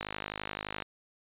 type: click train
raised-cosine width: 0.3 ms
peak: -18 dBFS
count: 43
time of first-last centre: 0.01-0.822 s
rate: 51.7 Hz
effects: resampled to 8000 Hz